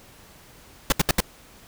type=noise bursts; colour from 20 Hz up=pink; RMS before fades=-18 dBFS; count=4; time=0.9-1.204 s; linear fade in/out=2 ms; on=22 ms; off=72 ms; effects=pink hiss -50 dBFS RMS until 1.67 s